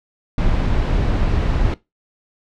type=noise; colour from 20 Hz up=brown; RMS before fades=-17 dBFS; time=0.38-1.74 s; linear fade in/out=2 ms; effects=noise-tail reverb RT60 0.2 s tail -19 dB re dry + low-pass 4000 Hz 12 dB/octave